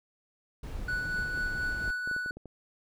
brown noise, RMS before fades -38 dBFS, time 0.63-1.91 s, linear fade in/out 5 ms
triangle tone with tremolo, 1480 Hz, F#6, in tune, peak -27 dBFS, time 0.88-2.31 s, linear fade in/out 5 ms, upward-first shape sine, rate 4.2 Hz, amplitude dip 35%
clicks, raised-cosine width 2 ms, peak -31 dBFS, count 9, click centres 1.375 / 1.878 / 2.075 / 2.113 / 2.164 / 2.261 / 2.309 / 2.37 / 2.457 s
effects none

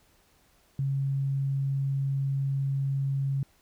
sine tone, 137.1 Hz, C#3, 19 cents flat, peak -25 dBFS, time 0.79-3.43 s, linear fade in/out 2 ms, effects pink hiss -64 dBFS RMS until 3.61 s

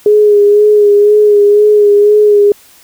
sine tone with vibrato, 415.3 Hz, G#4, in tune, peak -3 dBFS, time 0.06-2.52 s, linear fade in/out 2 ms, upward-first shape sine, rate 2 Hz, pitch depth 29 cents each way, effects white hiss -42 dBFS RMS until 2.83 s

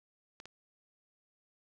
clicks, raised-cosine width 0.2 ms, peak -30 dBFS, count 2, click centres 0.401 / 0.456 s, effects none

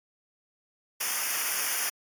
white noise with comb filter, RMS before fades -29 dBFS, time 1-1.9 s, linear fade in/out 10 ms, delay 0.25 ms, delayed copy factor -0.95, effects AAC 64 kbps

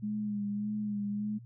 sine tone with vibrato, 207.7 Hz, G#3, in tune, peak -31 dBFS, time 0.02-1.39 s, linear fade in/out 20 ms, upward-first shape sine, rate 1.7 Hz, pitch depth 35 cents each way, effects added 119 Hz sine -47 dBFS peak until 1.45 s

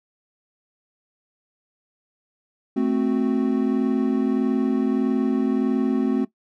triangle chord, F# diminished, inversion first, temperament equal with one note detuned, 220 / 261.6 / 368.9 Hz, A3 / C4 / F#4, 0 / 0 / -5 cents, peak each -21 / -19 / -24 dBFS, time 2.76-6.25 s, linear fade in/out 10 ms, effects noise-tail reverb RT60 0.1 s tail -17 dB re dry

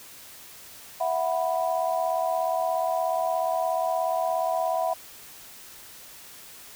sine chord, E suspended second, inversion none, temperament equal with one note detuned, 659.3 / 736.2 / 987.8 Hz, E5 / F#5 / B5, 0 / -9 / 0 cents, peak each -26 / -27 / -31 dBFS, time 1-4.94 s, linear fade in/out 10 ms, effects white hiss -46 dBFS RMS until 6.75 s

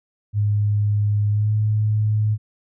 sine tone with pitch glide, 103.83 to 106.93 Hz, G#2 to A2, 0 to -49 cents, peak -16 dBFS, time 0.33-2.38 s, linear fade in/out 50 ms, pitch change +51 cents, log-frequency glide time 1.3-1.52 s, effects none

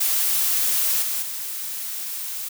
blue noise with level steps, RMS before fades -21 / -25 / -30 dBFS, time 0-2.49 s, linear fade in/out 10 ms, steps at 1.02 / 1.22 s, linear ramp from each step 5 ms, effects none

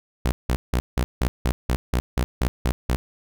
sawtooth tone bursts, 61.74 Hz, B1, in tune, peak -15 dBFS, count 12, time 0.25-2.96 s, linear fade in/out 0 ms, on 70 ms, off 170 ms, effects none

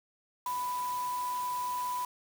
sine tone in noise, 992 Hz, B5, 7 cents sharp, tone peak -31 dBFS, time 0.46-2.05 s, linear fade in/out 2 ms, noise white, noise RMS -45 dBFS, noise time 0.46-2.05 s, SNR +11 dB, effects none

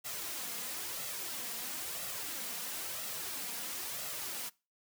white noise with flanger, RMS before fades -40 dBFS, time 0.04-4.5 s, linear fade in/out 20 ms, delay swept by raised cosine 1.5 to 4.3 ms, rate 1 Hz, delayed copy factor +0.5, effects noise-tail reverb RT60 0.3 s tail -23 dB re dry + high-pass 100 Hz 12 dB/octave

